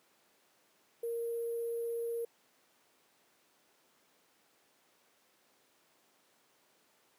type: tone with sample-and-hold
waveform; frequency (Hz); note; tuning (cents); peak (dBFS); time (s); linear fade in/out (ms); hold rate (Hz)
sine; 466.2; A#4; 0; -33; 1.03-2.25; 5; 11025
effects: pink hiss -69 dBFS RMS until 7.18 s + high-pass 300 Hz 12 dB/octave